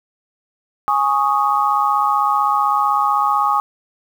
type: chord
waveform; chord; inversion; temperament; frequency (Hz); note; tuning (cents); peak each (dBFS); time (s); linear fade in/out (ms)
sine; Ab suspended fourth; none; equal; 830.6 / 1108.7 / 1244.5; Ab5 / Db6 / Eb6; 0 / 0 / 0; -18; 0.88-3.6; 0
effects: 7-bit